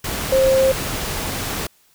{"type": "tone in noise", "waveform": "sine", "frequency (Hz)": 530, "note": "C5", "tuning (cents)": 22, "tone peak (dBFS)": -12, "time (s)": [0.32, 0.72], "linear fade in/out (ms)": 5, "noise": "pink", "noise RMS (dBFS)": -25, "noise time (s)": [0.04, 1.67], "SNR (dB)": 10, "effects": ["white hiss -57 dBFS RMS until 1.94 s"]}